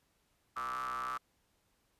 45% pulse ring-modulated tone, 63 Hz, B1, 35 cents sharp, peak -33 dBFS, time 0.56-1.18 s, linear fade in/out 10 ms, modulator 1230 Hz, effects pink hiss -75 dBFS RMS until 1.99 s + resampled to 32000 Hz

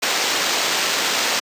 blue noise with sample-and-hold, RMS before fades -20 dBFS, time 0.02-1.4 s, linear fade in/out 10 ms, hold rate 11025 Hz, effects high-pass 300 Hz 12 dB/octave + resampled to 32000 Hz

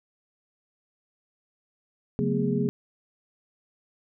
sine tone cluster, 140.4 / 184.4 / 222.7 / 246.3 / 411.6 Hz, C#3 / F#3 / A3 / B3 / G#4, +22 / -6 / +21 / -5 / -16 cents, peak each -29 dBFS, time 2.19-2.69 s, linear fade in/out 0 ms, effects none

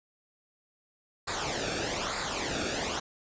pink noise with flanger, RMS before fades -32 dBFS, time 1.27-3 s, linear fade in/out 10 ms, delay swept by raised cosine 0.33 to 1.01 ms, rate 1.1 Hz, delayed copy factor -0.7, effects resampled to 16000 Hz

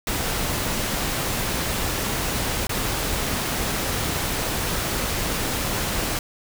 pink noise with dropouts, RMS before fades -25 dBFS, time 0.07-6.19 s, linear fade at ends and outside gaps 2 ms, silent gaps 2.67-2.693 s, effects none

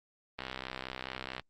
click train, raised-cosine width 0.3 ms, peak -21 dBFS, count 66, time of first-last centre 0.39-1.396 s, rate 64.6 Hz, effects Opus 24 kbps

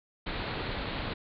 pink low-pass noise, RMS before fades -35 dBFS, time 0.26-1.14 s, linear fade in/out 10 ms, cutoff 4400 Hz, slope 96 dB/octave, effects none

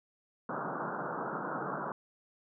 white band-pass noise, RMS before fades -37 dBFS, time 0.49-1.92 s, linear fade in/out 2 ms, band 130 to 1500 Hz, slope 96 dB/octave, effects none

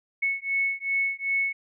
sine beating tone pair, 2203 / 2205.6 Hz, C#7 / C#7, -11 / -9 cents, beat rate 2.6 Hz, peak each -27 / -27 dBFS, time 0.22-1.53 s, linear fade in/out 10 ms, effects none

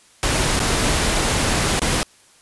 pink noise with dropouts, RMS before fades -19 dBFS, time 0.23-2.03 s, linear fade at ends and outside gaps 0 ms, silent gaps 0.593-0.601 / 1.794-1.818 s, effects white hiss -52 dBFS RMS until 2.41 s + resampled to 24000 Hz

